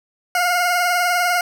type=tone with vibrato; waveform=20% pulse; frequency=710 Hz; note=F5; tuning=28 cents sharp; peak=-11 dBFS; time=0.35-1.41 s; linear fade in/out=2 ms; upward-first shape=sine; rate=20 Hz; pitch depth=45 cents each way; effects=none